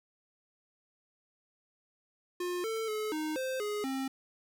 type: tone with pitch steps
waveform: square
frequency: 356.2 / 446.2 / 429.3 / 309.5 / 521 / 417.1 / 266.8 Hz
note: F4 / A4 / A4 / D#4 / C5 / G#4 / C4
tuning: +34 / +24 / -43 / -9 / -7 / +7 / +34 cents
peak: -33 dBFS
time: 2.4-4.08 s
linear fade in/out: 5 ms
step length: 240 ms
effects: none